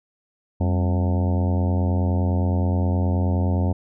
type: harmonic tone with a mistuned harmonic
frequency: 89.6 Hz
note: F2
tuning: 45 cents sharp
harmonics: 1 / 2 / 3 / 4 / 5 / 6 / 7 / 8 / 9 / 10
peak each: -19 / -26 / -29 / -35 / -37 / -35 / -36 / -37 / -41 / -39 dBFS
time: 0.6-3.73 s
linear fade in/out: 10 ms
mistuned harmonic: 2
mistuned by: +140 cents
effects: none